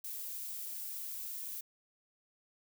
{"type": "noise", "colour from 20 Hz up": "violet", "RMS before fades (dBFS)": -42, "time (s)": [0.04, 1.61], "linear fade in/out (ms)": 5, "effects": []}